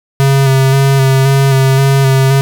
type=tone with vibrato; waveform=square; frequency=135.3 Hz; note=C#3; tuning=42 cents flat; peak=-7 dBFS; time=0.2-2.41 s; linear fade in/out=0 ms; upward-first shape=square; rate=1.9 Hz; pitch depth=20 cents each way; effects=none